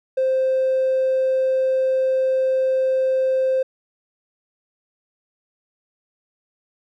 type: tone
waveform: triangle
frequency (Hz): 523.3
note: C5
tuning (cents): 0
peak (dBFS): -13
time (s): 0.17-3.63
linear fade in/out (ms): 10
effects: tanh soft clip ceiling -13 dBFS